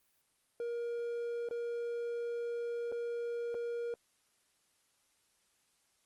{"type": "tone with dropouts", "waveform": "triangle", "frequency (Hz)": 472.4, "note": "A#4", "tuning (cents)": 23, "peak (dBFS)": -33, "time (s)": [0.6, 3.94], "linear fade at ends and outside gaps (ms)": 1, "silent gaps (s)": [[1.488, 1.51], [2.917, 2.923], [3.544, 3.549]], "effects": ["white hiss -74 dBFS RMS until 6.05 s", "Opus 32 kbps"]}